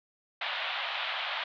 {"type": "band-pass noise", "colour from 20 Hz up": "white", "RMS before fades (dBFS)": -34, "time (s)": [0.41, 1.44], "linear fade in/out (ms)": 5, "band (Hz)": [610, 3700], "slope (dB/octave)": 48, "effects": []}